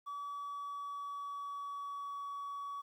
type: tone with pitch glide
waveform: triangle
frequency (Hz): 1144 to 1131.5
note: D6 to C#6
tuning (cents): -46 to +35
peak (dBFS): -37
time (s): 0.06-2.82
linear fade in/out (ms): 20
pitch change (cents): -19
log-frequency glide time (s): 0.24-2.25
effects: tanh soft clip ceiling -35 dBFS + 12-bit